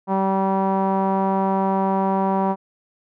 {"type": "tone with low-pass filter", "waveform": "sawtooth", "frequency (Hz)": 192.9, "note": "G3", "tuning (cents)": -28, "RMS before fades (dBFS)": -20, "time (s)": [0.07, 2.56], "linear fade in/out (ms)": 50, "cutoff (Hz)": 910, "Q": 4.6, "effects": []}